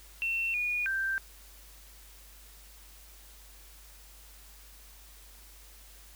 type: tone with pitch steps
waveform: sine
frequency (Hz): 2700 / 2448 / 1569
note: E7 / D#7 / G6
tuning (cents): +41 / -29 / +1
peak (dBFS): -28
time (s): 0.22-1.18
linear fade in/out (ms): 0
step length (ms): 320
effects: added 50 Hz sine -53 dBFS peak until 6.15 s + white hiss -55 dBFS RMS until 6.15 s